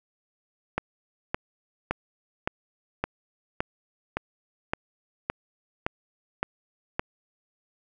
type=click train; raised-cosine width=0.5 ms; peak=-10 dBFS; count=12; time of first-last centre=0.78-6.995 s; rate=1.77 Hz; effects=none